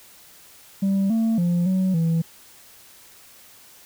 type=tone with pitch steps; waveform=sine; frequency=195.2 / 225 / 174.2 / 187.5 / 164.6 Hz; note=G3 / A3 / F3 / F#3 / E3; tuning=-7 / +39 / -4 / +23 / -2 cents; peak=-15 dBFS; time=0.82-2.22 s; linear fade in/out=10 ms; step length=280 ms; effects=tanh soft clip ceiling -17 dBFS + white hiss -49 dBFS RMS until 3.85 s